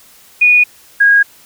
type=tone pair in turn; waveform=sine; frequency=2460 / 1637.7 Hz; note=D#7 / G#6; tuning=-20 / -25 cents; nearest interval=perfect fifth; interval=705 cents; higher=first; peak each=-5 dBFS; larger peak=neither; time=0.41-0.64 / 1-1.23 s; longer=neither; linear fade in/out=10 ms; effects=white hiss -44 dBFS RMS until 1.45 s